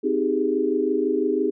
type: chord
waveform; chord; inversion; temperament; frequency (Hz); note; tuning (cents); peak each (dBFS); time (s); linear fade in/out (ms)
sine; Ab major seventh; first; just; 259.6 / 311.5 / 389.3 / 415.3; C4 / Eb4 / G4 / Ab4; -13 / +2 / -12 / 0; -27 / -25 / -24 / -24; 0.03-1.51; 20
effects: none